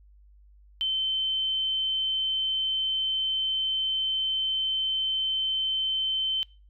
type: tone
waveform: sine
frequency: 3083 Hz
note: G7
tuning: 29 cents flat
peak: -24 dBFS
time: 0.81-6.43 s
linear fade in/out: 0 ms
effects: noise-tail reverb RT60 0.4 s tail -25 dB re dry + added 50 Hz sine -52 dBFS peak until 6.69 s